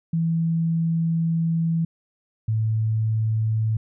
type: tone pair in turn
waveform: sine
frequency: 164.81 / 110.22 Hz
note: E3 / A2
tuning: 0 / +3 cents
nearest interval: perfect fifth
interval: 697 cents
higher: first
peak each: -19 dBFS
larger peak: neither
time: 0.13-1.85 / 2.48-3.77 s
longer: first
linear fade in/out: 5 ms
effects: none